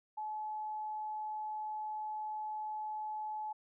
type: tone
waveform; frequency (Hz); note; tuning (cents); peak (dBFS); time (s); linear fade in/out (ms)
sine; 857; A5; -46; -37; 0.17-3.53; 10
effects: none